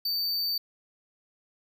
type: tone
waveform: square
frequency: 4587 Hz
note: D8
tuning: 42 cents flat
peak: -27 dBFS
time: 0.05-0.58 s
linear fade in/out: 5 ms
effects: none